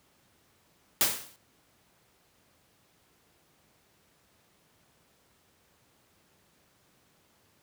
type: noise with exponential decay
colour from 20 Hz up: white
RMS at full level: -21 dBFS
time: 1.01-1.36 s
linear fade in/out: 0 ms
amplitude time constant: 76 ms
effects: pink hiss -66 dBFS RMS until 7.62 s + high-pass 80 Hz 12 dB/octave